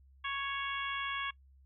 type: harmonic tone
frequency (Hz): 554.4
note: C#5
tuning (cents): 0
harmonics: 2 / 3 / 4 / 5 / 6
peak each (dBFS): -38 / -40 / -41 / -42 / -43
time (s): 0.24-1.31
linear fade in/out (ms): 10
effects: noise-tail reverb RT60 0.1 s tail -23 dB re dry + added 67 Hz sine -58 dBFS peak until 1.65 s